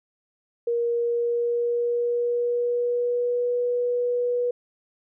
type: tone with pitch glide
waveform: sine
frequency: 471.5 to 487.3 Hz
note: A#4 to B4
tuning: +20 to -23 cents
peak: -21 dBFS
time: 0.67-4.51 s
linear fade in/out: 5 ms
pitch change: +57 cents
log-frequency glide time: 0.88-3.53 s
effects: none